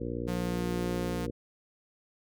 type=harmonic tone; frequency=59.3 Hz; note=A#1; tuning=30 cents sharp; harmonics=1 / 2 / 3 / 4 / 5 / 6 / 7 / 8 / 9; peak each=-40 / -39 / -46 / -39 / -39 / -41 / -44 / -39 / -47 dBFS; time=0-1.31 s; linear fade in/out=10 ms
type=tone; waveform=sawtooth; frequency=178.4 Hz; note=F3; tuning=37 cents sharp; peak=-29 dBFS; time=0.27-1.27 s; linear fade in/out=20 ms
effects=none